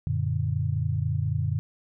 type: chord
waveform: sine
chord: Gb augmented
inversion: none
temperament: equal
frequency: 92.5 / 116.54 / 146.83 Hz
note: Gb2 / Bb2 / D3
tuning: 0 / 0 / 0 cents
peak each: -28 dBFS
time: 0.07-1.59 s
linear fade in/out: 0 ms
effects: none